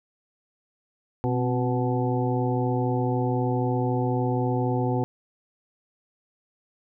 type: harmonic tone with a mistuned harmonic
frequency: 123.9 Hz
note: B2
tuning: 6 cents sharp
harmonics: 1 / 2 / 3 / 4 / 6 / 7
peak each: -25 / -28 / -30 / -31 / -33 / -33 dBFS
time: 1.24-5.04 s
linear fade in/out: 0 ms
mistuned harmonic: 2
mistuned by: +72 cents
effects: none